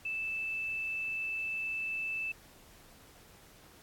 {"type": "tone", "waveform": "sine", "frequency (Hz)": 2637, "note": "E7", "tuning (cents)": 0, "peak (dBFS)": -33, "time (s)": [0.05, 2.32], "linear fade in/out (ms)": 5, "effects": ["pink hiss -58 dBFS RMS until 3.82 s", "AAC 64 kbps"]}